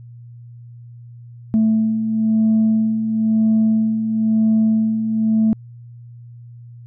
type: beating tone pair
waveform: sine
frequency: 219.3 / 220.3 Hz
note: A3 / A3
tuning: -6 / +2 cents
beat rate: 1 Hz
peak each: -21 / -13 dBFS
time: 1.54-5.53 s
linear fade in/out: 0 ms
effects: tanh soft clip ceiling -9 dBFS + added 119 Hz sine -36 dBFS peak until 6.86 s